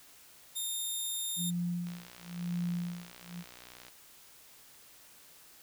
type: tone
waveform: 10% pulse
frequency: 3656 Hz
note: A#7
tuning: 34 cents flat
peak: -26 dBFS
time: 0.55-1.51 s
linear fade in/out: 20 ms
type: tone with tremolo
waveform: sine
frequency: 174.61 Hz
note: F3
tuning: in tune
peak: -30 dBFS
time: 1.36-3.44 s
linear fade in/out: 50 ms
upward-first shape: sine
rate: 0.97 Hz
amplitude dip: 100%
type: click train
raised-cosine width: 0.2 ms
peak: -32 dBFS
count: 124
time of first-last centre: 1.87-3.883 s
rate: 61.1 Hz
effects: white hiss -57 dBFS RMS until 5.62 s